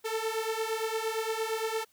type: beating tone pair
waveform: sawtooth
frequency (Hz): 440 / 448.7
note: A4 / A4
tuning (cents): 0 / +34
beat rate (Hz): 8.7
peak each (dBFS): -29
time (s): 0.04-1.85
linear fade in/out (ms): 20
effects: white hiss -67 dBFS RMS until 1.92 s